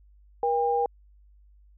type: tone pair together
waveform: sine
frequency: 477 / 802.2 Hz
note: A#4 / G5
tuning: +40 / +40 cents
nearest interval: major sixth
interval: 900 cents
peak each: -25 / -24 dBFS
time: 0.43-0.86 s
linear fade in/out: 2 ms
effects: added 50 Hz sine -53 dBFS peak until 1.77 s

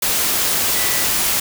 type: tone in noise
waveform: sine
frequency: 1975.5 Hz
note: B6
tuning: in tune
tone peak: -28 dBFS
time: 0.75-1.05 s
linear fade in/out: 5 ms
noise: white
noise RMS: -18 dBFS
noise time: 0.02-1.4 s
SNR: -13 dB
effects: none

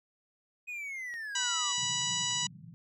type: linear sweep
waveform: triangle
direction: down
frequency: 2514 to 1098 Hz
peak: -35 dBFS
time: 0.67-1.73 s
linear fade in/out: 20 ms
type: click train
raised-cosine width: 0.2 ms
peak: -34 dBFS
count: 5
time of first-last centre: 1.14-2.31 s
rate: 3.42 Hz
type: harmonic tone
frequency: 979 Hz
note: B5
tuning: 15 cents flat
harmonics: 1 / 2 / 3 / 4 / 5 / 6 / 7 / 8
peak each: -40 / -41 / -34 / -37 / -42 / -38 / -36 / -41 dBFS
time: 1.35-2.47 s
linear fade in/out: 5 ms
type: band-pass noise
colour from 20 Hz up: white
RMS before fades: -48 dBFS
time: 1.78-2.74 s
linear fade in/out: 0 ms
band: 120 to 180 Hz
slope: 48 dB/octave
effects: none

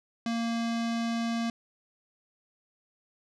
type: tone with low-pass filter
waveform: square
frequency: 231.2 Hz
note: A#3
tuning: 14 cents flat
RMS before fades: -30 dBFS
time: 0.26-1.5 s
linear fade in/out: 2 ms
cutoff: 5400 Hz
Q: 1.3
effects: none

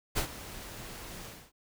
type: noise with ADSR envelope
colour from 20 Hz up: pink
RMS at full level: -29 dBFS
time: 0.15-1.52 s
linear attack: 26 ms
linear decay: 93 ms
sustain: -15 dB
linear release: 270 ms
effects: none

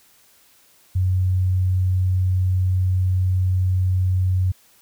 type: tone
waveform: sine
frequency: 92.5 Hz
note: F#2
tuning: in tune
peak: -16 dBFS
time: 0.95-4.52 s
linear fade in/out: 10 ms
effects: white hiss -55 dBFS RMS until 4.81 s

